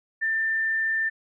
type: tone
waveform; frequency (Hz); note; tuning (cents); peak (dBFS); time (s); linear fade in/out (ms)
sine; 1787; A6; +26; -22; 0.21-1.1; 20
effects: none